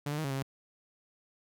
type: tone with pitch steps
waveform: sawtooth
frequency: 145 / 148.9 / 157.1 / 138.1 / 134.7 / 136.3 Hz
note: D3 / D3 / D#3 / C#3 / C#3 / C#3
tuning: -22 / +24 / +17 / -6 / -49 / -29 cents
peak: -28 dBFS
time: 0.06-0.426 s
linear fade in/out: 5 ms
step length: 61 ms
effects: none